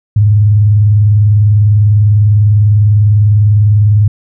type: tone with vibrato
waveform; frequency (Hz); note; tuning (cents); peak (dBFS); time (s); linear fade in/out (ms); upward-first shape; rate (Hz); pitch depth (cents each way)
sine; 103.83; G#2; 0; -4; 0.16-4.08; 5; sine; 20; 130
effects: none